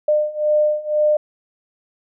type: beating tone pair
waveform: sine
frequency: 602 / 604 Hz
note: D5 / D5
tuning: +43 / +48 cents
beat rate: 2 Hz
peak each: -19 / -17 dBFS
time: 0.08-1.17 s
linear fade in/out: 5 ms
effects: none